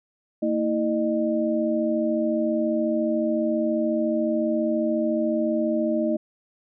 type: tone cluster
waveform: sine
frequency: 229 / 323.3 / 610 Hz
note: A#3 / E4 / D#5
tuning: -31 / -34 / -34 cents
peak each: -25 dBFS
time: 0.42-6.17 s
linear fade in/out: 10 ms
effects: none